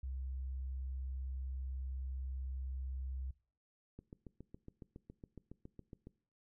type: tone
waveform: sine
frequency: 65.41 Hz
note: C2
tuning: in tune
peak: -39 dBFS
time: 0.03-3.31 s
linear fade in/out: 5 ms
type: click train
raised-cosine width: 3 ms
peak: -37 dBFS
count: 16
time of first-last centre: 3.99-6.07 s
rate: 7.21 Hz
effects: noise-tail reverb RT60 0.5 s tail -21 dB re dry